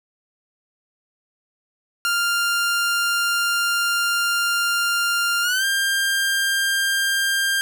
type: tone with pitch glide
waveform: sawtooth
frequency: 1396.9 to 1595.4 Hz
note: F6 to G6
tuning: 0 to +30 cents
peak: -15 dBFS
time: 2.05-7.61 s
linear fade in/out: 0 ms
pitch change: +230 cents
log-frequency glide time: 5.42-5.65 s
effects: none